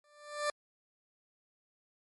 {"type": "tone with exponential growth", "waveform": "20% pulse", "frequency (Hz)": 591, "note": "D5", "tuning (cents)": 11, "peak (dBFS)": -23, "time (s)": [0.04, 0.5], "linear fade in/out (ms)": 2, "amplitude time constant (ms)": 100, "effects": ["MP3 48 kbps"]}